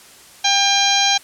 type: harmonic tone with a mistuned harmonic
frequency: 801 Hz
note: G5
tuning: 37 cents sharp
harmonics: 1 / 2 / 3 / 4 / 5 / 6 / 7 / 8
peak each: -19 / -25 / -22 / -20 / -19 / -29 / -23 / -23 dBFS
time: 0.44-1.18 s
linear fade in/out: 10 ms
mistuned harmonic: 1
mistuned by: -17 cents
effects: white hiss -44 dBFS RMS until 1.23 s + low-pass 11000 Hz 12 dB/octave